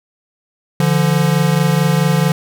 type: tone pair together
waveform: square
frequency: 146.6 / 171.14 Hz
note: D3 / F3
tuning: -3 / -35 cents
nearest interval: minor third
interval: 268 cents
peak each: -15 dBFS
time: 0.8-2.32 s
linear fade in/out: 2 ms
effects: none